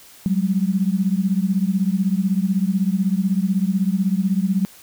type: beating tone pair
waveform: sine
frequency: 185 / 201 Hz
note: F#3 / G3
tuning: 0 / +44 cents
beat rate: 16 Hz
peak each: -19 / -20 dBFS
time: 0.26-4.65 s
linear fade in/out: 0 ms
effects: white hiss -46 dBFS RMS until 4.82 s

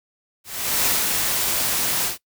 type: noise with ADSR envelope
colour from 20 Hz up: white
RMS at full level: -19 dBFS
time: 0.44-2.18 s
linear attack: 420 ms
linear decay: 170 ms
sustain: -3 dB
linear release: 130 ms
effects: noise-tail reverb RT60 0.1 s tail -20 dB re dry

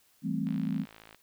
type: chord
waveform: sine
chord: A minor seventh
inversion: second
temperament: equal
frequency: 164.81 / 196 / 220 / 261.6 Hz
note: E3 / G3 / A3 / C4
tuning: 0 / 0 / 0 / 0 cents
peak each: -34 dBFS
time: 0.22-0.86 s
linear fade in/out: 50 ms
type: click train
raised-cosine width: 0.3 ms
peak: -33 dBFS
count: 38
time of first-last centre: 0.47-1.146 s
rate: 54.7 Hz
effects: white hiss -66 dBFS RMS until 1.22 s

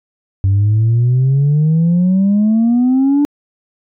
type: exponential sweep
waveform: sine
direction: up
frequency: 95.3 to 293.7 Hz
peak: -7 dBFS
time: 0.44-3.25 s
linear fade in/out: 0 ms
effects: tanh soft clip ceiling -7 dBFS

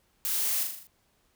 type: noise with echo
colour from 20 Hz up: blue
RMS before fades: -30 dBFS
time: 0.25-0.63 s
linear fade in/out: 0 ms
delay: 40 ms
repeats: 6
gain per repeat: -4 dB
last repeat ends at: 0.87 s
effects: pink hiss -69 dBFS RMS until 1.35 s

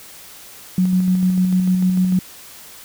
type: tone with tremolo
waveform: sine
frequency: 184 Hz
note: F#3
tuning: 9 cents flat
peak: -12 dBFS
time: 0.78-2.19 s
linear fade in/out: 2 ms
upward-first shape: square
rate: 6.7 Hz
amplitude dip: 30%
effects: white hiss -40 dBFS RMS until 2.84 s

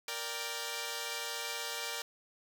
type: chord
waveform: 5% pulse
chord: G minor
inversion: first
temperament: equal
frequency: 466.2 / 587.3 / 784 Hz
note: Bb4 / D5 / G5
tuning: 0 / 0 / 0 cents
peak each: -28 / -30 / -31 dBFS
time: 0.08-2.02 s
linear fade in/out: 2 ms
effects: none

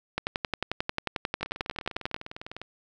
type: two click trains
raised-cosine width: 0.3 ms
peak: -22 / -11 dBFS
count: 25 / 23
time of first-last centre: 1.41-2.616 / 0.18-2.144 s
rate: 19.9 / 11.2 Hz
effects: none

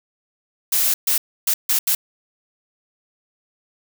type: noise bursts at uneven times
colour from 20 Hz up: blue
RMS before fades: -18 dBFS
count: 5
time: 0.72-0.94 / 1.07-1.18 / 1.47-1.54 / 1.69-1.79 / 1.87-1.95 s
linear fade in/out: 5 ms
effects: none

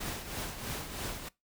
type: noise with tremolo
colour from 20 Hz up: pink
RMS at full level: -36 dBFS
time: 0-1.29 s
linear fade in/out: 10 ms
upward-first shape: triangle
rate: 3.1 Hz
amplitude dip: 65%
effects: noise-tail reverb RT60 0.2 s tail -22 dB re dry

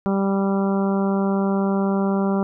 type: harmonic tone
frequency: 196 Hz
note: G3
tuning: in tune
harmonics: 1 / 2 / 3 / 4 / 5 / 6 / 7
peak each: -19 / -25 / -29 / -31 / -33 / -35 / -36 dBFS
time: 0.06-2.43 s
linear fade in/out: 0 ms
effects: none

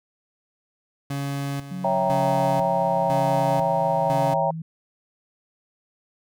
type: tone with tremolo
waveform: 30% pulse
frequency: 140 Hz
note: C#3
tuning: 18 cents sharp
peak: -23 dBFS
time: 1.1-4.34 s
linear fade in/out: 5 ms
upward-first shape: square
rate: 1 Hz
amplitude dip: 70%
type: tone with pitch glide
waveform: sine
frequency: 183.8 to 161.87 Hz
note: F#3 to E3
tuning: -11 to -31 cents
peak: -29 dBFS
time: 1.71-4.62 s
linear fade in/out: 5 ms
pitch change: -220 cents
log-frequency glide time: 1.91-4.2 s
type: chord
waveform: sine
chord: C# diminished seventh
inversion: none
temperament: equal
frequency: 554.4 / 659.3 / 784 / 932.3 Hz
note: C#5 / E5 / G5 / Bb5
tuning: 0 / 0 / 0 / 0 cents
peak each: -25 dBFS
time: 1.84-4.51 s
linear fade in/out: 5 ms
effects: none

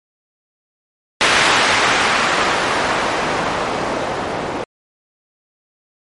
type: noise with low-pass filter sweep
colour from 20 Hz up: blue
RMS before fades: -17 dBFS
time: 1.21-4.64 s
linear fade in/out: 0 ms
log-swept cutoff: 1900 to 560 Hz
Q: 0.75
effects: MP3 48 kbps

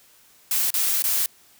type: noise with dropouts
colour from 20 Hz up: blue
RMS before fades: -22 dBFS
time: 0.51-1.26 s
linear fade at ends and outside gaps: 1 ms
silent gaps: 0.704-0.74 / 1.022-1.04 s
effects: white hiss -55 dBFS RMS until 1.59 s

